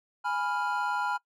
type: chord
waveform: triangle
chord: F diminished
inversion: first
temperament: equal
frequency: 830.6 / 987.8 / 1396.9 Hz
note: Ab5 / Cb6 / F6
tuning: 0 / 0 / 0 cents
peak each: -30 dBFS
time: 0.24-1.18 s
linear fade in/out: 20 ms
effects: noise-tail reverb RT60 0.1 s tail -22 dB re dry